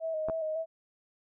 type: tone with vibrato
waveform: sine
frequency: 637 Hz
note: D#5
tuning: 41 cents sharp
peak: -30 dBFS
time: 0-0.66 s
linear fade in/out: 50 ms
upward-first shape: square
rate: 3.6 Hz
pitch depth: 33 cents each way
type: clicks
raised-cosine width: 1 ms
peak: -22 dBFS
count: 2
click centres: 0.286 / 0.298 s
effects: none